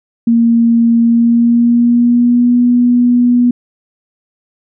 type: tone with pitch glide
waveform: sine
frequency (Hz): 232.2 to 243.5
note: A#3 to B3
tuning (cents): -7 to -24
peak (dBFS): -6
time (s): 0.27-3.51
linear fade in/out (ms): 5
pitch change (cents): +83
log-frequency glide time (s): 1.01-2.57
effects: none